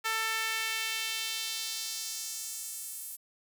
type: tone with high-pass filter sweep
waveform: sawtooth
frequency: 444.8 Hz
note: A4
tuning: 19 cents sharp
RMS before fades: -35 dBFS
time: 0.04-3.17 s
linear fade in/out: 20 ms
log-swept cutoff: 1400 to 11000 Hz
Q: 1.4
effects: none